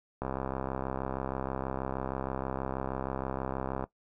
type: click train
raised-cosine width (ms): 1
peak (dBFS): -19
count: 241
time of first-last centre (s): 0.22-3.84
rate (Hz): 66.3
effects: noise-tail reverb RT60 0.1 s tail -17 dB re dry